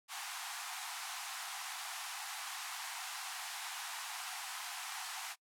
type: high-pass noise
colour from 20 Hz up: pink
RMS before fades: -43 dBFS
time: 0.08-5.36 s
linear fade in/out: 50 ms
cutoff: 720 Hz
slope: 96 dB/octave
effects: noise-tail reverb RT60 0.1 s tail -24 dB re dry + low-pass 12000 Hz 12 dB/octave